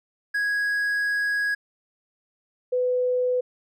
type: tone pair in turn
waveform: triangle / sine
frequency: 1658 / 500.1 Hz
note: G#6 / B4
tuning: -3 / +22 cents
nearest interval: octave + major sixth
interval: 2075 cents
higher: first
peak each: -20 dBFS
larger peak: neither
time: 0.34-1.55 / 2.72-3.41 s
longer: first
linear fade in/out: 10 ms
effects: none